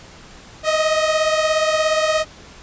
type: beating tone pair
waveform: sawtooth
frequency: 622.3 / 639.3 Hz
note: D#5 / D#5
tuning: 0 / +47 cents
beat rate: 17 Hz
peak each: -13 / -18 dBFS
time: 0.63-2.25 s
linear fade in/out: 50 ms
effects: pink hiss -42 dBFS RMS until 2.62 s + resampled to 16000 Hz